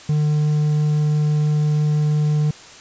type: tone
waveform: triangle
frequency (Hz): 150.5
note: D3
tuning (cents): +43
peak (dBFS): -13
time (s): 0.09-2.51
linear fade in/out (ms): 5
effects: white hiss -41 dBFS RMS until 2.8 s + resampled to 16000 Hz